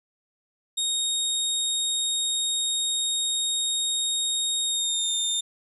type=tone with pitch glide; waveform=25% pulse; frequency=3729 to 3629 Hz; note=A#7 to A#7; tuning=0 to -47 cents; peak=-19 dBFS; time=0.77-5.41 s; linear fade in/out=10 ms; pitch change=-47 cents; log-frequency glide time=4.64-5.14 s; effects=none